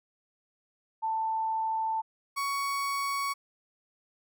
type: tone pair in turn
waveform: sine / 35% pulse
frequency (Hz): 887 / 1117.5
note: A5 / C#6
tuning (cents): +14 / +14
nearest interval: major third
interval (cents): 400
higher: second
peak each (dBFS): -27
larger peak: neither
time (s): 1.02-2.02 / 2.36-3.34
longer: first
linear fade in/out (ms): 20
effects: none